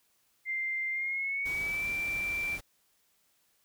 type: tone with pitch glide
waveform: sine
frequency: 2093 to 2349 Hz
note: C7 to D7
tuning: 0 to 0 cents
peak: -30 dBFS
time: 0.45-2.59 s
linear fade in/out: 50 ms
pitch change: +200 cents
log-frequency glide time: 0.9-1.87 s
type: noise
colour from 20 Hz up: pink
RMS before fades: -45 dBFS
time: 1.45-2.61 s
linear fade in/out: 10 ms
effects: white hiss -71 dBFS RMS until 3.64 s